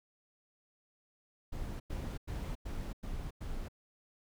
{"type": "noise bursts", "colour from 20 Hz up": "brown", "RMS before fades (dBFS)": -39, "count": 6, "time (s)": [1.52, 3.685], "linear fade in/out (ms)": 10, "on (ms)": 280, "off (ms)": 97, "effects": []}